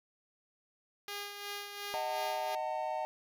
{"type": "tone with tremolo", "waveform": "5% pulse", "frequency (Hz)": 407.2, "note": "G#4", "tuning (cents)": -34, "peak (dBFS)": -27, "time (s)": [1.08, 2.55], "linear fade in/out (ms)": 2, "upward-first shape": "sine", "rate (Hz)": 2.8, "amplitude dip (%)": 50}
{"type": "chord", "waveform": "triangle", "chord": "D# diminished", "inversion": "none", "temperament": "just", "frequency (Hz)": [622.3, 746.7, 896], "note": ["D#5", "F#5", "A5"], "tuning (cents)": [0, 16, 31], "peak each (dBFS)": [-36, -36, -36], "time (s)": [1.94, 3.05], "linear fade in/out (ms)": 0}
{"effects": []}